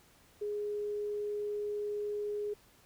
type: tone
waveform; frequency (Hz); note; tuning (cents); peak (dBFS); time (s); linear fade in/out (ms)
sine; 415.3; G#4; 0; -33; 0.41-2.54; 10
effects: pink hiss -63 dBFS RMS until 2.85 s